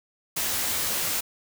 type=noise with comb filter; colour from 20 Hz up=white; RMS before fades=-27 dBFS; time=0.36-1.21 s; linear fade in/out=10 ms; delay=15 ms; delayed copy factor=-0.6; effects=none